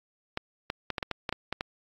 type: clicks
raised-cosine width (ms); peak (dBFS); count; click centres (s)
0.3; -14; 10; 0.374 / 0.701 / 0.903 / 0.982 / 1.028 / 1.113 / 1.292 / 1.326 / 1.526 / 1.609
effects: AAC 48 kbps